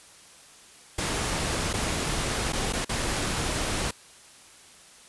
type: noise with dropouts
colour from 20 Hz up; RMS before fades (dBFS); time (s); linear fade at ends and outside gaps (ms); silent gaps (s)
pink; -28; 0.98-3.91; 5; 1.731-1.737 / 2.524-2.531 / 2.726-2.733 / 2.848-2.892
effects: white hiss -51 dBFS RMS until 5.08 s + resampled to 24000 Hz